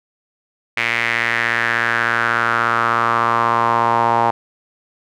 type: tone with band-pass filter sweep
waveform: sawtooth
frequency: 116.54 Hz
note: A#2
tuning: in tune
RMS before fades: -17 dBFS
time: 0.77-4.31 s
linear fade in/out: 5 ms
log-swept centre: 2200 to 880 Hz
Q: 4.2
effects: none